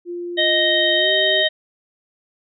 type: tone with pitch glide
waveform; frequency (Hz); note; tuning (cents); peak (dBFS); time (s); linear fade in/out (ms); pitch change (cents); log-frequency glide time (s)
sine; 349.2 to 383; F4 to G4; 0 to -40; -25; 0.05-1.45; 50; +160; 0.96-1.1
type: harmonic tone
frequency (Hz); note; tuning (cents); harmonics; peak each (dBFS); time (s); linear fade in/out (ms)
622.3; D#5; 0; 1 / 3 / 5 / 6; -20 / -20 / -20 / -20; 0.37-1.49; 20
effects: none